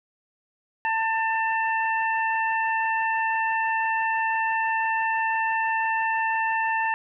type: harmonic tone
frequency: 894 Hz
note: A5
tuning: 27 cents sharp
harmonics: 1 / 2 / 3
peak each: -24 / -26 / -32 dBFS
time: 0.85-6.94 s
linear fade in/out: 0 ms
effects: none